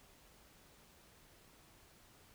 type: silence
effects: pink hiss -64 dBFS RMS until 2.34 s